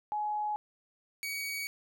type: tone pair in turn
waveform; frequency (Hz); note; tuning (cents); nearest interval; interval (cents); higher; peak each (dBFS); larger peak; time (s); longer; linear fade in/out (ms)
sine / sawtooth; 842 / 2256; G#5 / C#7; +24 / +30; octave + perfect fourth; 1706; second; -30 / -31; first; 0.12-0.56 / 1.23-1.67; neither; 0
effects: none